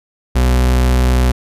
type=tone; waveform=40% pulse; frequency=62.6 Hz; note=B1; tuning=24 cents sharp; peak=-9 dBFS; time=0.35-1.32 s; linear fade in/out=10 ms; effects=resampled to 32000 Hz